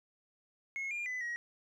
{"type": "tone with pitch steps", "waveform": "sine", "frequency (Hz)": [2172, 2404, 2005, 1899], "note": ["C#7", "D7", "B6", "A#6"], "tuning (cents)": [-36, 40, 26, 32], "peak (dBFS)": -33, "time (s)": [0.76, 1.36], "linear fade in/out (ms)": 0, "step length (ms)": 150, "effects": ["tanh soft clip ceiling -34 dBFS", "12-bit"]}